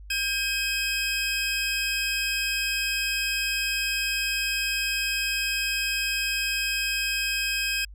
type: tone pair together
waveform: 25% pulse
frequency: 1600 / 2540 Hz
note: G6 / D#7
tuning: +35 / +35 cents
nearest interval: minor sixth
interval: 800 cents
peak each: -26 / -22 dBFS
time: 0.1-7.85 s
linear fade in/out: 5 ms
effects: added 50 Hz sine -41 dBFS peak until 7.94 s + resampled to 32000 Hz